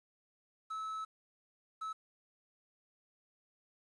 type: tone bursts at uneven times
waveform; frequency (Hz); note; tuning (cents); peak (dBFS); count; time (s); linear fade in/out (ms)
triangle; 1300; E6; -24; -36; 2; 0.7-1.05 / 1.81-1.93; 10
effects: resampled to 22050 Hz + 11-bit